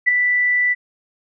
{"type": "tone with ADSR envelope", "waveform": "sine", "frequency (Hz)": 1975.5, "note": "B6", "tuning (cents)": 0, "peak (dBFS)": -8, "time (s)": [0.06, 0.75], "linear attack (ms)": 24, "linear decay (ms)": 7, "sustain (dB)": -6, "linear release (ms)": 30, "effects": []}